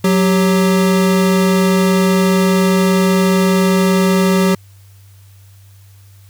square tone pair together, 185 / 392 Hz, F#3 / G4, 0 / 0 cents, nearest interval octave + minor second, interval 1300 cents, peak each -12 / -17 dBFS, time 0.04-4.55 s, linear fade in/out 5 ms, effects added 98 Hz sine -40 dBFS peak until 6.29 s + white hiss -52 dBFS RMS until 6.29 s

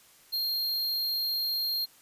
square tone, 4215 Hz, C8, 12 cents sharp, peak -28 dBFS, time 0.32-1.86 s, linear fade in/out 20 ms, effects white hiss -58 dBFS RMS until 2.01 s + resampled to 32000 Hz

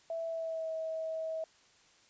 sine tone with pitch glide, 659.3 to 642.4 Hz, E5 to E5, 0 to -45 cents, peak -34 dBFS, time 0.1-1.44 s, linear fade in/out 2 ms, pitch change -45 cents, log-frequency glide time 0.26-0.7 s, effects white hiss -64 dBFS RMS until 2.09 s + resampled to 16000 Hz

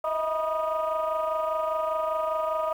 sine tone cluster, 629 / 654 / 968 / 1235 Hz, D#5 / E5 / B5 / D#6, +19 / -14 / -35 / -13 cents, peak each -27 / -32 / -31 / -29 dBFS, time 0.04-2.73 s, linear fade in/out 5 ms, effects tanh soft clip ceiling -19 dBFS + 9-bit

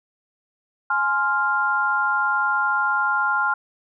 sine chord, F minor, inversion first, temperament just, 838.1 / 1047.7 / 1396.9 Hz, Ab5 / C6 / F6, +16 / +2 / 0 cents, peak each -25 / -25 / -20 dBFS, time 0.9-3.54 s, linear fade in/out 5 ms, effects none

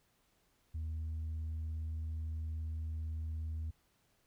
sine tone with tanh clipping, 79.4 Hz, D#2, 36 cents sharp, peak -37 dBFS, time 0.74-3.71 s, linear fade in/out 10 ms, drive 1 dB, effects pink hiss -74 dBFS RMS until 4.26 s

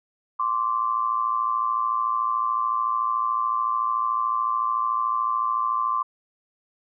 sine tone pair together, 1046.5 / 1160.2 Hz, C6 / D6, 0 / -21 cents, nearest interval major second, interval 179 cents, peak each -24 dBFS, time 0.39-6.03 s, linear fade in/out 10 ms, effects none

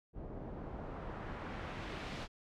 pink noise with low-pass filter sweep, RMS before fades -44 dBFS, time 0.13-2.28 s, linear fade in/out 50 ms, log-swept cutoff 480 to 4000 Hz, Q 0.88, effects none

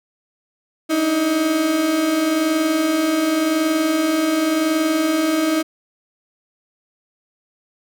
35% pulse tone pair together, 296.2 / 317.1 Hz, D4 / D#4, +15 / +33 cents, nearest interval minor second, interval 118 cents, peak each -24 / -15 dBFS, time 0.89-5.63 s, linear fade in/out 20 ms, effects none

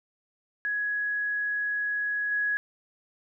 sine tone with level steps, 1673 Hz, G#6, 12 cents sharp, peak -26 / -24 dBFS, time 0.65-2.57 s, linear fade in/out 0 ms, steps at 2.31 s, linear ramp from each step 10 ms, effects none

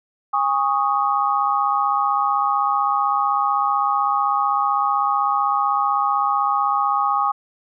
sine chord, Ab suspended fourth, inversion none, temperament equal with one note detuned, 815.9 / 1108.7 / 1244.5 Hz, Ab5 / Db6 / Eb6, -31 / 0 / 0 cents, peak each -21 dBFS, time 0.33-7.32 s, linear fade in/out 10 ms, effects none

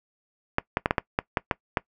clicks, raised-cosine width 0.5 ms, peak -6 dBFS, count 9, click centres 0.584 / 0.771 / 0.859 / 0.909 / 0.982 / 1.189 / 1.372 / 1.512 / 1.772 s, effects noise-tail reverb RT60 0.1 s tail -22 dB re dry

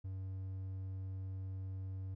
triangle tone, 95 Hz, F#2, 46 cents sharp, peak -38 dBFS, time 0.04-2.15 s, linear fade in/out 10 ms, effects none

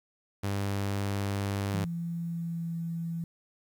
sawtooth tone, 99.7 Hz, G2, 30 cents sharp, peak -25 dBFS, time 0.43-1.85 s, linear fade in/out 10 ms
sine tone with pitch glide, 169.4 to 167.07 Hz, E3 to E3, +48 to +24 cents, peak -31 dBFS, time 1.74-3.24 s, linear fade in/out 2 ms, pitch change -24 cents, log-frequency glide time 2.1-2.74 s
effects 10-bit

